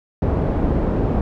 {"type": "low-pass noise", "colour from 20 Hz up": "pink", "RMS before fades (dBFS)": -19, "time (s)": [0.22, 1.21], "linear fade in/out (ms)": 2, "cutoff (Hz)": 580, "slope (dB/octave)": 12, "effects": []}